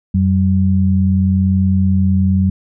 sine tone pair together, 90.1 / 190.92 Hz, F#2 / G3, -45 / -45 cents, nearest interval octave + minor second, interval 1300 cents, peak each -13 dBFS, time 0.14-2.5 s, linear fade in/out 5 ms, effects none

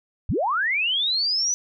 sine linear sweep, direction up, 46 to 6020 Hz, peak -20 dBFS, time 0.29-1.54 s, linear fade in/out 0 ms, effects none

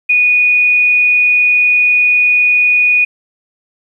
sine tone, 2467 Hz, D#7, 15 cents flat, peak -7 dBFS, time 0.09-3.05 s, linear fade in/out 10 ms, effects 8-bit

